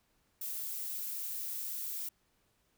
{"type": "noise", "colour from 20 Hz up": "violet", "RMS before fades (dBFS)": -39, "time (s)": [0.41, 2.09], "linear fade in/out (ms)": 5, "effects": ["pink hiss -74 dBFS RMS until 2.77 s"]}